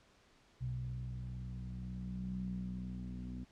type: tone with low-pass filter sweep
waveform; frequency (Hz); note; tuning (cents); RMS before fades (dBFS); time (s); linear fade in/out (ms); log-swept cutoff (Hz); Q
sawtooth; 62; B1; +7; -42; 0.6-3.45; 20; 130 to 230; 8.2
effects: pink hiss -67 dBFS RMS until 3.51 s + low-pass 6000 Hz 12 dB/octave